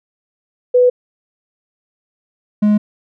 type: tone pair in turn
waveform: sine / triangle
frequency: 495.9 / 209.5 Hz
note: B4 / G#3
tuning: +7 / +15 cents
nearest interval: octave + minor third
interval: 1492 cents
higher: first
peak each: -7 dBFS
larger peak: neither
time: 0.74-0.9 / 2.62-2.78 s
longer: neither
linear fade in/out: 10 ms
effects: none